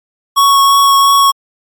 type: tone with vibrato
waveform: square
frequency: 1108.7 Hz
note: C#6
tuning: in tune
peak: -6 dBFS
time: 0.36-1.32 s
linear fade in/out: 20 ms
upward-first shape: triangle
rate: 2.9 Hz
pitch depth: 12 cents each way
effects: MP3 96 kbps